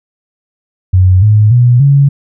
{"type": "tone with pitch steps", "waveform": "sine", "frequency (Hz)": [92.5, 106.25, 122.05, 140.2], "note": ["F#2", "G#2", "B2", "C#3"], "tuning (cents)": [0, 40, -20, 20], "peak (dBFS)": -3, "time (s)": [0.93, 2.09], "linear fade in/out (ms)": 10, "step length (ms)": 290, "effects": []}